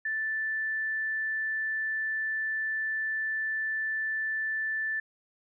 sine tone, 1760 Hz, A6, in tune, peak -28 dBFS, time 0.05-5 s, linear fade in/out 5 ms, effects none

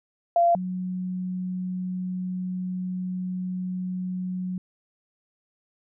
sine tone pair in turn, 687 / 183.33 Hz, F5 / F#3, -29 / -16 cents, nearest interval octave + major seventh, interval 2287 cents, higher first, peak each -16 / -27 dBFS, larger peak first, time 0.36-0.55 / 0.55-4.58 s, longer second, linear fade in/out 2 ms, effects none

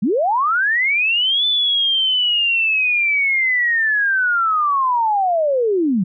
sine linear two-way sweep, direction up then down, 171 to 3520 to 171 Hz, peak -14 dBFS, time 0.02-6.04 s, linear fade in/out 10 ms, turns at 1.46 s, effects none

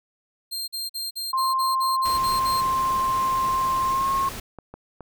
sawtooth tone bursts, 4186 Hz, C8, in tune, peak -25 dBFS, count 10, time 0.51-2.615 s, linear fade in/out 20 ms, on 170 ms, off 45 ms
sine tone with pitch glide, 1053 to 1079.5 Hz, C6 to C#6, +11 to -46 cents, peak -20 dBFS, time 1.33-4.29 s, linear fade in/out 5 ms, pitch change +43 cents, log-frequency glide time 3.86-4.1 s
pink noise, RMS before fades -35 dBFS, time 2.05-4.4 s, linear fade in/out 5 ms
clicks, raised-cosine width 1 ms, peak -25 dBFS, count 10, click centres 2.245 / 2.326 / 2.996 / 3.447 / 4.015 / 4.152 / 4.226 / 4.587 / 4.74 / 5.007 s
effects none

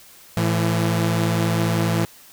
sawtooth tone pair together, 110.3 / 168.05 Hz, A2 / E3, +5 / +34 cents, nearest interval perfect fifth, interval 729 cents, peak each -17 dBFS, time 0.37-2.05 s, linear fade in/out 0 ms, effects white hiss -47 dBFS RMS until 2.32 s

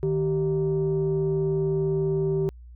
sine tone pair together, 153.86 / 387.7 Hz, D#3 / G4, -19 / -19 cents, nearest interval octave + major third, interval 1600 cents, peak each -24 / -22 dBFS, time 0.03-2.49 s, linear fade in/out 0 ms, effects tanh soft clip ceiling -17 dBFS + added 60 Hz sine -42 dBFS peak until 2.75 s

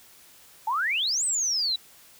sine exponential two-way sweep, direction up then down, 842 to 8340 to 3858 Hz, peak -23 dBFS, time 0.67-1.76 s, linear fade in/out 5 ms, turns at 1.25 s, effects white hiss -53 dBFS RMS until 2.19 s

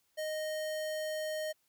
square tone, 620 Hz, D#5, 6 cents flat, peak -35 dBFS, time 0.17-1.53 s, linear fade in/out 20 ms, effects white hiss -75 dBFS RMS until 1.68 s

